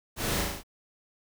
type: noise with echo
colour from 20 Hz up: pink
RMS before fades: -32 dBFS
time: 0.16-0.45 s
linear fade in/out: 50 ms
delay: 37 ms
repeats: 5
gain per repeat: -2 dB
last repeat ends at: 0.635 s
effects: none